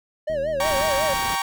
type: tone with vibrato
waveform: triangle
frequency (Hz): 587.3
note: D5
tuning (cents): 0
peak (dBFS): -20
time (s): 0.27-1.14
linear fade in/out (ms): 10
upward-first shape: sine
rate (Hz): 5.5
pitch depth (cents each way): 140
type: click train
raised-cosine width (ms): 3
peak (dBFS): -27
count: 41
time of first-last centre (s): 0.3-0.801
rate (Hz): 79.9
type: chord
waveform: sawtooth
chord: G diminished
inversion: none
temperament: equal with one note detuned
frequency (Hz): 784 / 932.3 / 1122.9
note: G5 / Bb5 / Db6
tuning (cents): 0 / 0 / +22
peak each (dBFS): -23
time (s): 0.6-1.42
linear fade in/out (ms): 2
type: noise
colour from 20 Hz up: pink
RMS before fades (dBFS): -32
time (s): 0.64-1.36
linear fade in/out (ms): 10
effects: none

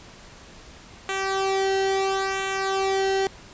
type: tone with flanger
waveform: sawtooth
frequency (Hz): 386.9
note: G4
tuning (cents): -23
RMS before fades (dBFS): -24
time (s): 1.09-3.27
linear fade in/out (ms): 0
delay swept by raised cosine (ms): 0.2 to 0.84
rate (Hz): 0.74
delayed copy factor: -0.75
effects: pink hiss -46 dBFS RMS until 3.53 s + resampled to 16000 Hz

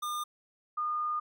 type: tone pair in turn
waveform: square / sine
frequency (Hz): 1209 / 1219.5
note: D6 / D#6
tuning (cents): +50 / -35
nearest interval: unison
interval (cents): 15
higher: second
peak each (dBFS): -33 / -29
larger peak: second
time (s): 0.02-0.24 / 0.77-1.2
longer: second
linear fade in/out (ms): 10
effects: none

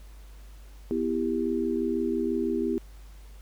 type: chord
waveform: sine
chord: E minor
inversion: second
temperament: just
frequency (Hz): 247.2 / 329.6 / 395.6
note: B3 / E4 / G4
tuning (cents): +2 / 0 / +16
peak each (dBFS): -29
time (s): 0.91-2.78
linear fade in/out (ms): 0
effects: added 50 Hz sine -44 dBFS peak until 3.41 s + pink hiss -58 dBFS RMS until 3.41 s

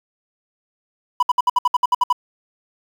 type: tone bursts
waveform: triangle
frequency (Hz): 987.8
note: B5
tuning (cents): 0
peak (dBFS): -10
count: 11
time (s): 1.2-2.128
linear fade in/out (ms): 5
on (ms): 28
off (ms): 62
effects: 7-bit

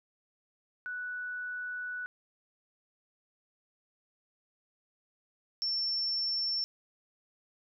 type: tone pair in turn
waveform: sine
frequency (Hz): 1480 / 5410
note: F#6 / E8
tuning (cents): 0 / +44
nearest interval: octave + minor seventh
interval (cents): 2244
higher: second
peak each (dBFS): -35 / -29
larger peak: second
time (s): 0.86-2.06 / 5.62-6.64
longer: first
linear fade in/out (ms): 0
effects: none

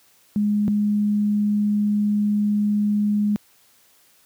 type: tone pair in turn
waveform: sine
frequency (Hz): 207.7 / 207.7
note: G#3 / G#3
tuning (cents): 0 / 0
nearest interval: unison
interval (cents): 0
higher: neither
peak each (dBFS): -17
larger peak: neither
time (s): 0.36-0.68 / 0.68-3.36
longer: second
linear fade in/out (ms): 0
effects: white hiss -57 dBFS RMS until 4.25 s + high-pass 80 Hz 12 dB/octave

